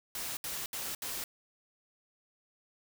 white noise bursts, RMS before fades -38 dBFS, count 4, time 0.15-1.24 s, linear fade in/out 2 ms, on 220 ms, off 70 ms, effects none

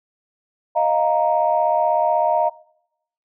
sine chord, Eb suspended second, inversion none, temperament equal, 622.3 / 698.5 / 932.3 Hz, Eb5 / F5 / Bb5, 0 / 0 / 0 cents, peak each -19 dBFS, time 0.75-2.5 s, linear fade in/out 20 ms, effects noise-tail reverb RT60 0.8 s tail -23 dB re dry + tanh soft clip ceiling -5 dBFS

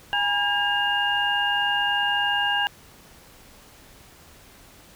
sine tone cluster, 819 / 962 / 1621 / 2823 Hz, G#5 / B5 / G#6 / F7, -24 / -46 / -42 / +18 cents, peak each -26 / -33 / -24 / -25 dBFS, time 0.13-2.67 s, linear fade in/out 0 ms, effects pink hiss -50 dBFS RMS until 4.95 s

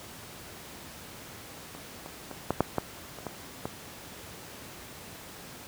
clicks, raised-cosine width 1 ms, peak -28 / -26 / -24 / -11 / -7 / -11 / -28 / -19 / -17 dBFS, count 9, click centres 1.75 / 2.061 / 2.313 / 2.506 / 2.606 / 2.783 / 3.187 / 3.267 / 3.655 s, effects pink hiss -45 dBFS RMS until 5.67 s + high-pass 80 Hz 12 dB/octave

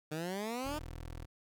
15% pulse exponential sweep, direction up, 150 to 311.1 Hz, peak -30 dBFS, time 0.11-0.79 s, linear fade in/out 10 ms
20% pulse tone, 41.2 Hz, E1, in tune, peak -38 dBFS, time 0.64-1.26 s, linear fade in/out 20 ms
effects none

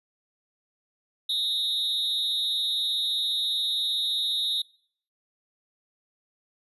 triangle tone with amplitude modulation, 3746 Hz, A#7, 8 cents sharp, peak -19 dBFS, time 1.29-4.62 s, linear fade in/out 5 ms, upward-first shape sine, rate 277 Hz, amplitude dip 85%, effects noise-tail reverb RT60 0.6 s tail -25 dB re dry + resampled to 32000 Hz

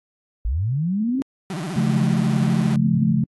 sine linear sweep, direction up, 46.75 to 277.2 Hz, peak -19 dBFS, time 0.45-1.22 s, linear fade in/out 0 ms
35% pulse tone with vibrato, 170 Hz, F3, 46 cents flat, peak -24 dBFS, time 1.5-2.76 s, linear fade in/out 2 ms, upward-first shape sine, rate 15 Hz, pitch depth 260 cents each way
sine chord, Db augmented, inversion none, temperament just, 138.59 / 173.24 / 216.5 Hz, Db3 / F3 / A3, 0 / -14 / -28 cents, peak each -21 / -22 / -20 dBFS, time 1.76-3.24 s, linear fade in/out 5 ms
effects AAC 32 kbps

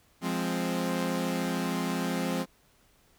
sawtooth chord, F minor, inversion none, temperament equal, 174.61 / 207.7 / 261.6 Hz, F3 / Ab3 / C4, 0 / 0 / 0 cents, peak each -28 / -30 / -28 dBFS, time 0.21-2.46 s, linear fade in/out 50 ms, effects pink hiss -64 dBFS RMS until 3.18 s

